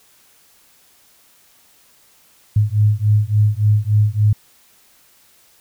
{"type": "beating tone pair", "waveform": "sine", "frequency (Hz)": [103.83, 107.33], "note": ["G#2", "A2"], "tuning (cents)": [0, -43], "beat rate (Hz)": 3.5, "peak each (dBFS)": -15, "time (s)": [2.56, 4.33], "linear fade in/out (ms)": 5, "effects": ["white hiss -53 dBFS RMS until 5.6 s"]}